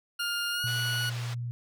20% pulse tone with pitch glide, 1411 to 1463.3 Hz, F6 to F#6, +17 to -20 cents, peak -24 dBFS, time 0.19-1.1 s, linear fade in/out 10 ms, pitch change +63 cents, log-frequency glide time 0.51-0.7 s
sine tone, 120 Hz, B2, 49 cents flat, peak -31 dBFS, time 0.64-1.51 s, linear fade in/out 0 ms
white band-pass noise, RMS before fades -43 dBFS, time 0.66-1.35 s, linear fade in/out 20 ms, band 390 to 4100 Hz, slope 12 dB/octave
effects none

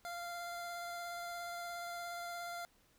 25% pulse tone with vibrato, 694 Hz, F5, 11 cents flat, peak -38 dBFS, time 0.05-2.65 s, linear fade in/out 0 ms, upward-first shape square, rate 17 Hz, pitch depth 8 cents each way, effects pink hiss -70 dBFS RMS until 2.98 s

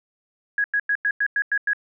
sine tone bursts, 1661.2 Hz, G#6, in tune, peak -18 dBFS, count 8, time 0.58-1.733 s, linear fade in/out 2 ms, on 61 ms, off 95 ms, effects none

